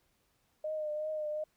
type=tone with vibrato; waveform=sine; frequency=612 Hz; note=D#5; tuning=29 cents flat; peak=-33 dBFS; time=0.64-1.44 s; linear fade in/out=5 ms; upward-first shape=triangle; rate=2.7 Hz; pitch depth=37 cents each way; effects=pink hiss -74 dBFS RMS until 1.56 s